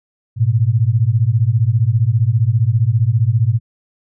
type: beating tone pair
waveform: sine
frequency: 106.4 / 121.4 Hz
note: G#2 / B2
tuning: +42 / -29 cents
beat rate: 15 Hz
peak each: -14 dBFS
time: 0.36-3.6 s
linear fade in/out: 50 ms
effects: none